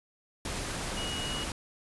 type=tone in noise; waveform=sine; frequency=2900 Hz; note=F#7; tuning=35 cents flat; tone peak=-36 dBFS; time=0.97-1.44 s; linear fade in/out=2 ms; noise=pink; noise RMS=-35 dBFS; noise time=0.45-1.52 s; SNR=-4 dB; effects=resampled to 24000 Hz